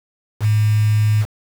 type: tone with quantisation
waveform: sine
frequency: 106.8 Hz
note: G#2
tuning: 49 cents sharp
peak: -12 dBFS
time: 0.4-1.26 s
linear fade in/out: 50 ms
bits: 5
effects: none